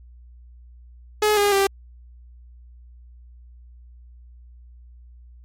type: tone with pitch steps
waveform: sawtooth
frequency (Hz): 423.4 / 408 / 393.2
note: G#4 / G#4 / G4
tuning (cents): +33 / -31 / +5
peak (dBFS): -12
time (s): 1.22-1.67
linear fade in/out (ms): 5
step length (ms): 150
effects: added 60 Hz sine -43 dBFS peak until 5.44 s + MP3 64 kbps